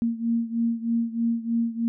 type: beating tone pair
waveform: sine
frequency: 230.5 / 233.7 Hz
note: A#3 / A#3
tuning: -19 / +5 cents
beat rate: 3.2 Hz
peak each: -24 / -27 dBFS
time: 0.02-1.88 s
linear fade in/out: 0 ms
effects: none